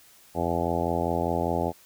harmonic tone, 85 Hz, F2, 46 cents flat, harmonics 1 / 2 / 3 / 4 / 5 / 6 / 7 / 8 / 9 / 10, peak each -33 / -33 / -33 / -33 / -33 / -33 / -33 / -33 / -33 / -33 dBFS, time 0.34-1.73 s, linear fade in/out 50 ms, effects white hiss -55 dBFS RMS until 1.85 s

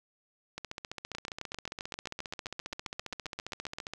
two click trains, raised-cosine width 0.2 ms, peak -20 / -21 dBFS, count 21 / 51, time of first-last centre 1.15-3.785 / 0.58-3.936 s, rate 7.59 / 14.9 Hz, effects none

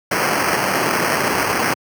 violet noise with sample-and-hold, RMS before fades -18 dBFS, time 0.11-1.74 s, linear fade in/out 5 ms, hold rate 3675 Hz, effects high-pass 150 Hz 12 dB/octave

